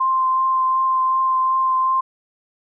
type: tone with vibrato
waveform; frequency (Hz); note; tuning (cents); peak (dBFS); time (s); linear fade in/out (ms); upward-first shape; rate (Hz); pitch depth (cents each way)
sine; 1046; C6; -1; -15; 0-2.01; 10; triangle; 2.7; 12
effects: none